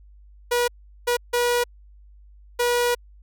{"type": "tone bursts at uneven times", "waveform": "sawtooth", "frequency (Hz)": 483.4, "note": "B4", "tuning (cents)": -37, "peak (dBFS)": -15, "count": 4, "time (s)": [[0.51, 0.68], [1.07, 1.17], [1.33, 1.64], [2.59, 2.95]], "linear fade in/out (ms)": 10, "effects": ["added 50 Hz sine -46 dBFS peak until 3.22 s"]}